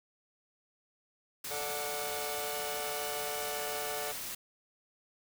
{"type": "noise", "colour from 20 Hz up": "white", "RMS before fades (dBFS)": -40, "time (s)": [1.44, 4.35], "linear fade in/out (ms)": 5}
{"type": "chord", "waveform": "sawtooth", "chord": "D major", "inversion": "second", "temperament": "just", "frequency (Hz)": [440.5, 587.3, 734.2], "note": ["A4", "D5", "F#5"], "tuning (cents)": [2, 0, -14], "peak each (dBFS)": -37, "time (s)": [1.5, 4.13], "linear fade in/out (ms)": 20}
{"effects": []}